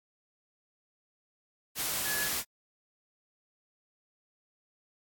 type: tone in noise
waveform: sine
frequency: 1697 Hz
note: G#6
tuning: 37 cents sharp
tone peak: -33 dBFS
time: 2.04-2.3 s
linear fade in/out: 50 ms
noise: white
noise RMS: -32 dBFS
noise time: 1.75-2.44 s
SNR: -4 dB
effects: AAC 64 kbps